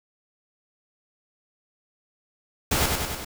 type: noise with echo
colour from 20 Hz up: pink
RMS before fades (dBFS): -23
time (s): 2.71-2.86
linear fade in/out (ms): 5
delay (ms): 97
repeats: 4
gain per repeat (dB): -3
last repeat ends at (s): 3.248
effects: none